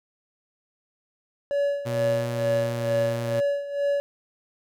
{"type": "tone with tremolo", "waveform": "triangle", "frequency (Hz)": 568, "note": "C#5", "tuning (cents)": 42, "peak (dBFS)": -18, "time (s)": [1.51, 4], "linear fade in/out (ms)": 0, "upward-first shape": "sine", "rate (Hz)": 2.2, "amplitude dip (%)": 75}
{"type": "tone with pitch glide", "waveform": "sawtooth", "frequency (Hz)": [121.8, 119.5], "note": ["B2", "A#2"], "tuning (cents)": [-24, 43], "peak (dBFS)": -24, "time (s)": [1.85, 3.41], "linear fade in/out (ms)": 20, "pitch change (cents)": -33, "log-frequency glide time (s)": [1.97, 2.9]}
{"effects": []}